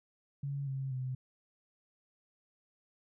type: tone with pitch steps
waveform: sine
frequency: 140.3 / 134.51 / 128.95 Hz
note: C#3 / C3 / C3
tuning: +21 / +48 / -25 cents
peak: -34 dBFS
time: 0.43-1.15 s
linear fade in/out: 5 ms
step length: 240 ms
effects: none